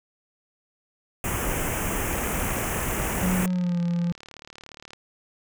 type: band-stop noise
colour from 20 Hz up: pink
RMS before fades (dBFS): -27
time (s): 1.24-3.46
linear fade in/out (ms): 2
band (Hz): 2900 to 6200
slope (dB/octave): 48
type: click train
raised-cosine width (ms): 0.2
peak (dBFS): -25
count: 105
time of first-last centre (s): 2.13-4.933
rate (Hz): 37.1
type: tone with pitch glide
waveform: triangle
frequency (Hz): 183 to 172.73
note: F#3 to F3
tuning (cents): -19 to -19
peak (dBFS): -20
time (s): 3.23-4.12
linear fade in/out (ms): 0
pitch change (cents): -100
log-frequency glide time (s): 3.48-3.81
effects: none